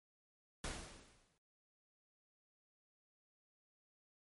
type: noise with exponential decay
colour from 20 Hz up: pink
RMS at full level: -41 dBFS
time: 0.64-1.38 s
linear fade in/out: 1 ms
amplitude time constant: 160 ms
effects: MP3 48 kbps